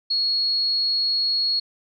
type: tone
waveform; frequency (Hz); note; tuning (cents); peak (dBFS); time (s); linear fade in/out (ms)
sine; 4325; C#8; -43; -19; 0.1-1.6; 10
effects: none